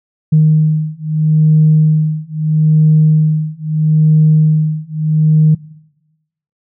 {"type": "beating tone pair", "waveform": "sine", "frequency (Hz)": [154.8, 155.57], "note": ["D#3", "D#3"], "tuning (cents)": [-9, 0], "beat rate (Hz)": 0.77, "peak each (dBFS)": -10, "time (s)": [0.32, 5.55], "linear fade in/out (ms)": 10, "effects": ["noise-tail reverb RT60 1.0 s tail -22 dB re dry", "tanh soft clip ceiling 0 dBFS"]}